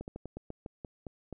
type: slowing click train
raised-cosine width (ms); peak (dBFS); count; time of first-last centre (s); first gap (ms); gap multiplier
2; -27; 10; 0.01-1.327; 69; 1.18
effects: none